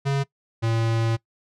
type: tone pair in turn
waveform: square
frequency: 138.59 / 113.91 Hz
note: C#3 / A#2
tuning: 0 / -40 cents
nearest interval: minor third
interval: 340 cents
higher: first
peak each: -21 dBFS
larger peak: neither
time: 0.05-0.24 / 0.62-1.17 s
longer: second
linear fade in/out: 20 ms
effects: noise-tail reverb RT60 0.1 s tail -21 dB re dry + low-pass 6000 Hz 12 dB/octave